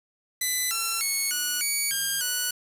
5% pulse tone with pitch steps, 2005 / 1353 / 2202 / 1467 / 2250 / 1608 / 1478 Hz, B6 / E6 / C#7 / F#6 / C#7 / G6 / F#6, +26 / +45 / -12 / -15 / +25 / +44 / -2 cents, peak -14 dBFS, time 0.41-2.51 s, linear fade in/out 5 ms, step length 300 ms, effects resampled to 32000 Hz + 7-bit

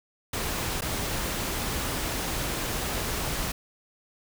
pink noise with dropouts, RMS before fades -30 dBFS, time 0.33-3.52 s, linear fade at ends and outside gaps 5 ms, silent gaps 0.809-0.819 s, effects none

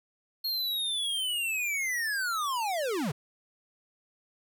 square linear sweep, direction down, 4300 to 120.3 Hz, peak -29 dBFS, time 0.44-3.12 s, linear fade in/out 10 ms, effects none

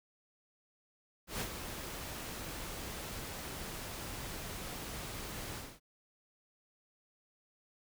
pink noise with ADSR envelope, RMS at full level -36 dBFS, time 1.27-5.8 s, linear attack 130 ms, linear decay 72 ms, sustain -7 dB, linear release 250 ms, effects none

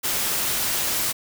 white noise, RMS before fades -24 dBFS, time 0.03-1.13 s, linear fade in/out 20 ms, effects none

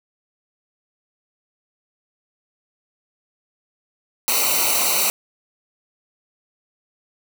white noise with comb filter, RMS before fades -19 dBFS, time 4.28-5.1 s, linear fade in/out 0 ms, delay 0.59 ms, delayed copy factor -0.95, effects none

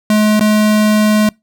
square tone with dropouts, 212.8 Hz, G#3, 42 cents sharp, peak -9 dBFS, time 0.1-1.29 s, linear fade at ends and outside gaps 2 ms, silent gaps 0.396-0.408 s, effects noise-tail reverb RT60 0.2 s tail -26 dB re dry

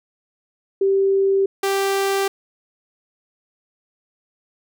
sine / sawtooth tone pair in turn, 390.2 / 392.2 Hz, G4 / G4, -8 / +1 cents, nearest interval unison, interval 9 cents, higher second, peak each -14 dBFS, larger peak neither, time 0.81-1.46 / 1.63-2.28 s, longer neither, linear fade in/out 5 ms, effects none

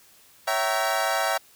25% pulse chord, C# diminished seventh, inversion none, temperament equal with one note detuned, 554.4 / 659.3 / 767.9 / 932.3 Hz, C#5 / E5 / G5 / Bb5, 0 / 0 / -36 / 0 cents, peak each -27 / -23 / -23 / -27 dBFS, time 0.47-1.38 s, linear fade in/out 10 ms, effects white hiss -55 dBFS RMS until 1.55 s

